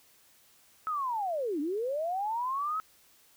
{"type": "linear two-way sweep", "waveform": "sine", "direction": "down then up", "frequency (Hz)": [1302, 277.2, 1302], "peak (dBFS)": -29, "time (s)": [0.87, 2.8], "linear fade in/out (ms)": 0, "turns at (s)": 1.6, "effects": ["white hiss -62 dBFS RMS until 3.36 s"]}